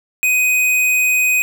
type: tone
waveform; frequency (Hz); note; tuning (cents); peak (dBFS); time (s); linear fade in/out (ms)
square; 2500; D#7; +8; -13; 0.23-1.42; 0
effects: none